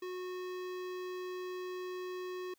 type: tone with notch filter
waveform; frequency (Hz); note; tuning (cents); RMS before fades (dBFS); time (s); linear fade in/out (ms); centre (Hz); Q
square; 365.4; F#4; -22; -41; 0.02-2.54; 5; 9800; 0.5
effects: white hiss -73 dBFS RMS until 2.58 s